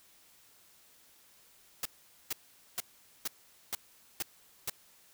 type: noise bursts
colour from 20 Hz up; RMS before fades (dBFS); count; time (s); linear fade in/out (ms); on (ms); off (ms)
white; -34; 7; 1.83-4.698; 2; 24; 450
effects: white hiss -62 dBFS RMS until 5.13 s